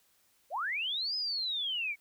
sine linear two-way sweep, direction up then down, 493.9 to 5100 to 2193 Hz, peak -31 dBFS, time 0.5-1.96 s, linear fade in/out 50 ms, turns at 1.16 s, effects white hiss -69 dBFS RMS until 2 s

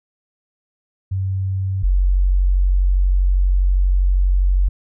sine tone pair in turn, 95.5 / 46.23 Hz, G2 / F#1, -45 / -1 cents, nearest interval octave + minor second, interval 1256 cents, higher first, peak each -18 / -12 dBFS, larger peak second, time 1.11-1.83 / 1.83-4.69 s, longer second, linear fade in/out 10 ms, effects none

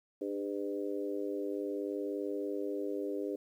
harmonic tone with a mistuned harmonic, 100.6 Hz, G2, 45 cents sharp, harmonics 3 / 4 / 5 / 6, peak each -38 / -37 / -40 / -47 dBFS, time 0.21-3.36 s, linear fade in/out 5 ms, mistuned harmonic 3, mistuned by -17 cents, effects 11-bit

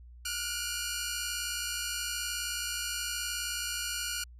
10% pulse tone cluster, 1408 / 1467 / 2371 Hz, F6 / F#6 / D7, +14 / -15 / +16 cents, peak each -29 / -28 / -30 dBFS, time 0.25-4.24 s, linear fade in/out 5 ms, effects added 60 Hz sine -48 dBFS peak until 4.39 s + resampled to 32000 Hz

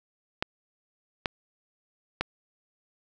clicks, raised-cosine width 0.3 ms, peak -10 dBFS, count 3, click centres 0.425 / 1.258 / 2.21 s, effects none

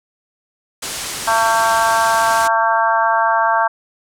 white low-pass noise, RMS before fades -26 dBFS, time 0.82-2.48 s, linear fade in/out 10 ms, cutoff 10000 Hz, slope 24 dB/octave
harmonic tone, 225.6 Hz, A3, 44 cents sharp, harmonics 3 / 4 / 5 / 6 / 7, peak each -19 / -16 / -19 / -23 / -20 dBFS, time 1.27-3.68 s, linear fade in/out 10 ms
effects none

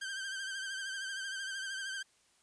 sawtooth tone with vibrato, 1568 Hz, G6, in tune, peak -34 dBFS, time 0.01-2.03 s, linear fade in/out 10 ms, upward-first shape triangle, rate 13 Hz, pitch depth 59 cents each way, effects white hiss -69 dBFS RMS until 2.42 s + resampled to 22050 Hz

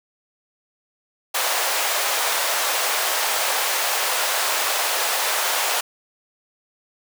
pink high-pass noise, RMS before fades -22 dBFS, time 1.34-5.81 s, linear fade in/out 10 ms, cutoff 580 Hz, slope 24 dB/octave, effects none

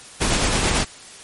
pink noise with tremolo, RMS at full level -18 dBFS, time 0.2-0.85 s, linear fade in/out 20 ms, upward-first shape sine, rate 9.1 Hz, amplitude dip 30%, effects white hiss -41 dBFS RMS until 1.23 s + MP3 48 kbps

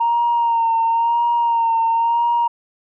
sine tone with vibrato, 928 Hz, A#5, 8 cents flat, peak -13 dBFS, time 0-2.48 s, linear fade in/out 10 ms, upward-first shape sine, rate 0.97 Hz, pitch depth 33 cents each way, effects tanh soft clip ceiling -10 dBFS

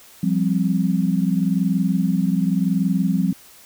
sine chord, F suspended second, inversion none, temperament equal with one note detuned, 175.12 / 196 / 261.6 Hz, F3 / G3 / C4, +5 / 0 / 0 cents, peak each -20 / -20 / -24 dBFS, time 0.23-3.33 s, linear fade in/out 5 ms, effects white hiss -47 dBFS RMS until 3.65 s

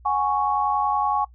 sine chord, F# suspended second, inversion none, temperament equal, 740 / 830.6 / 1108.7 Hz, F#5 / G#5 / C#6, 0 / 0 / 0 cents, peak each -28 / -22 / -23 dBFS, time 0.05-1.25 s, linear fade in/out 10 ms, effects noise-tail reverb RT60 0.1 s tail -22 dB re dry + added 60 Hz sine -46 dBFS peak until 1.34 s

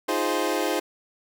25% pulse chord, F minor seventh, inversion third, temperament equal, 311.1 / 349.2 / 415.3 / 523.3 Hz, Eb4 / F4 / Ab4 / C5, 0 / 0 / 0 / 0 cents, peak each -25 dBFS, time 0.08-0.8 s, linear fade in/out 10 ms, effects none

